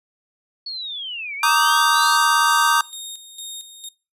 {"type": "linear two-way sweep", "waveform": "sine", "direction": "down then up", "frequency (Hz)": [4435, 2185, 4435], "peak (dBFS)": -27, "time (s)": [0.66, 2.17], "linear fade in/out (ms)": 5, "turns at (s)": 1.35}
{"type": "chord", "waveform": "square", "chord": "Eb major seventh", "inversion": "second", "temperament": "just", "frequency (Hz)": [933.4, 1166.7, 1244.5, 1555.6], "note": ["Bb5", "D6", "Eb6", "G6"], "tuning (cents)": [2, -12, 0, -14], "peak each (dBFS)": -21, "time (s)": [1.43, 2.81], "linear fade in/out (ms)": 2}
{"type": "tone with tremolo", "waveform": "20% pulse", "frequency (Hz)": 3703, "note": "A#7", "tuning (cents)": -12, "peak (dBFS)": -25, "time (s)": [2.02, 3.89], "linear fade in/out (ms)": 5, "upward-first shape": "square", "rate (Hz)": 2.2, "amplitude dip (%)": 65}
{"effects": ["noise-tail reverb RT60 0.3 s tail -23 dB re dry", "resampled to 32000 Hz"]}